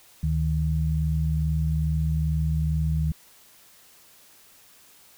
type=tone pair together; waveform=sine; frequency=73.62 / 156 Hz; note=D2 / D#3; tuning=+5 / +5 cents; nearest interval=octave + minor second; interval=1300 cents; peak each=-24 dBFS; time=0.23-3.12 s; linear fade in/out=5 ms; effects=white hiss -54 dBFS RMS until 5.17 s